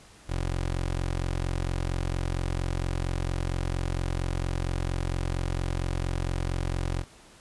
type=tone; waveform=20% pulse; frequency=44.35 Hz; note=F1; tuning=27 cents sharp; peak=-22 dBFS; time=0.27-7.05 s; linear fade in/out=50 ms; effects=pink hiss -53 dBFS RMS until 7.4 s + resampled to 24000 Hz